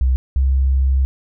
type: tone pair in turn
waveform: sine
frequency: 64.3 / 66.53 Hz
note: C2 / C2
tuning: -30 / +29 cents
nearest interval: minor second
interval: 59 cents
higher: second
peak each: -12 dBFS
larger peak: neither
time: 0.01-0.16 / 0.36-1.05 s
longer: second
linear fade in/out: 0 ms
effects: none